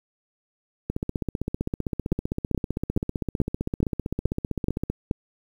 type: two click trains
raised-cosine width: 3 ms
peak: -13 / -9 dBFS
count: 63 / 8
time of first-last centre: 0.9-4.9 / 2.12-5.111 s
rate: 15.5 / 2.34 Hz
effects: 8-bit